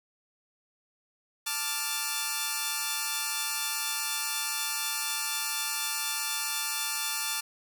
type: chord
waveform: 5% pulse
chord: D minor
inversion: second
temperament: equal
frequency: 880 / 1174.7 / 1396.9 Hz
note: A5 / D6 / F6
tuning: 0 / 0 / 0 cents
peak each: -22 dBFS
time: 1.46-7.41 s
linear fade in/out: 10 ms
effects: none